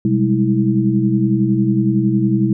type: tone cluster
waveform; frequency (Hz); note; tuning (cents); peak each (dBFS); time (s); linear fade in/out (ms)
sine; 127.1 / 195.1 / 206 / 324.3; C3 / G3 / G#3 / E4; -50 / -8 / -14 / -28; -18; 0.05-2.53; 2
effects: none